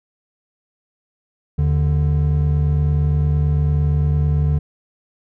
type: tone pair together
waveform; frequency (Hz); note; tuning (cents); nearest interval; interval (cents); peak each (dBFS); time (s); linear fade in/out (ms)
triangle; 78.2 / 147.03; D#2 / D3; +9 / +2; major seventh; 1093; -15; 1.58-4.59; 10
effects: none